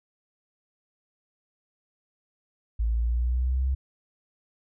sine linear sweep, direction up, 55 to 66.7 Hz, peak -22 dBFS, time 2.79-3.75 s, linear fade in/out 10 ms, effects none

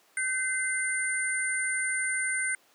sine tone cluster, 1538 / 2070 / 8980 Hz, G6 / C7 / C#9, -33 / -19 / +21 cents, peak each -31 dBFS, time 0.17-2.55 s, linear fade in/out 2 ms, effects pink hiss -62 dBFS RMS until 2.74 s + high-pass 400 Hz 12 dB/octave

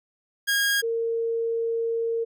sawtooth / sine tone pair in turn, 1632 / 459 Hz, G#6 / A#4, -31 / -27 cents, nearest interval octave + minor seventh, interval 2196 cents, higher first, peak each -17 / -23 dBFS, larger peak first, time 0.47-0.82 / 0.82-2.25 s, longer second, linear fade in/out 20 ms, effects none

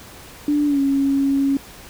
sine tone with pitch glide, 293.7 to 275.6 Hz, D4 to C#4, 0 to -10 cents, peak -15 dBFS, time 0.48-1.57 s, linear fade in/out 2 ms, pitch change -110 cents, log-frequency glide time 0.66-0.8 s, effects pink hiss -41 dBFS RMS until 1.89 s

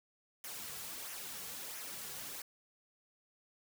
white noise with flanger, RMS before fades -45 dBFS, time 0.44-2.42 s, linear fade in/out 2 ms, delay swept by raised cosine 0.23 to 3.33 ms, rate 1.5 Hz, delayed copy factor -0.55, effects none

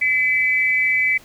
sine tone pair together, 2024 / 2300 Hz, B6 / D7, +42 / -37 cents, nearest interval major second, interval 221 cents, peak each -18 / -18 dBFS, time 0.01-1.18 s, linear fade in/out 10 ms, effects pink hiss -47 dBFS RMS until 1.24 s

